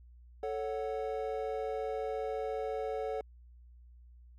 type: chord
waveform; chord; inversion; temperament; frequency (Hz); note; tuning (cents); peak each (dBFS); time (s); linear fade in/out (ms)
triangle; F# minor; first; equal; 440 / 554.4 / 740; A4 / C#5 / F#5; 0 / 0 / 0; -34 / -37 / -38; 0.43-3.21; 2
effects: added 60 Hz sine -53 dBFS peak until 4.38 s